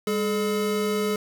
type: tone pair together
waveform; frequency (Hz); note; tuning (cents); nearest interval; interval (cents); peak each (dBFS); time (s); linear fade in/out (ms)
square; 201.7 / 427.4; G3 / G#4; +50 / +50; octave + minor second; 1300; -28 / -25; 0.07-1.16; 2
effects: none